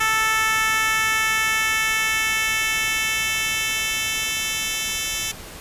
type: tone with high-pass filter sweep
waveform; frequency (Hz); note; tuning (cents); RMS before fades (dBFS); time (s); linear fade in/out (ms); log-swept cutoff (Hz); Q
10% pulse; 440; A4; 0; -22; 0-5.32; 10; 1300 to 3700; 1.3
effects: pink hiss -38 dBFS RMS until 5.6 s + resampled to 32000 Hz